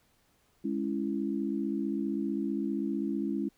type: chord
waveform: sine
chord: C# minor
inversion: second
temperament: just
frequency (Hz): 207.9 / 277.2 / 332.6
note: G#3 / C#4 / E4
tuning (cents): +2 / 0 / +16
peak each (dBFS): -33 / -33 / -34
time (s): 0.64-3.49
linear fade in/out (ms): 10
effects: pink hiss -69 dBFS RMS until 3.57 s